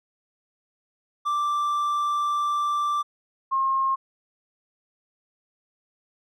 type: tone pair in turn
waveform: triangle / sine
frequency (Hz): 1174.7 / 1071.4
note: D6 / C6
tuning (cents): 0 / +41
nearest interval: major second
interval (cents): 159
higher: first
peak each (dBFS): -20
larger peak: neither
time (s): 1.25-3.03 / 3.51-3.96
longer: first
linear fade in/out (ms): 20
effects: none